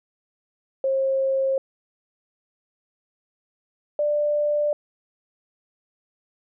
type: tone pair in turn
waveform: sine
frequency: 536 / 591.5 Hz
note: C5 / D5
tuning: +42 / +12 cents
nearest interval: major second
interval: 170 cents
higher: second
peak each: -19 dBFS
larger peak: neither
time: 0.84-1.58 / 3.99-4.73 s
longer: neither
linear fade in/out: 2 ms
effects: none